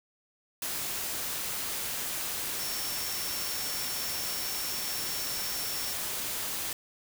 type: tone in noise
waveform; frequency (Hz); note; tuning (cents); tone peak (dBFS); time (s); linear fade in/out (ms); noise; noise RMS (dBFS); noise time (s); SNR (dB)
sine; 5450; F8; -43; -38; 2.59-5.93; 2; white; -34; 0.62-6.73; -7
effects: none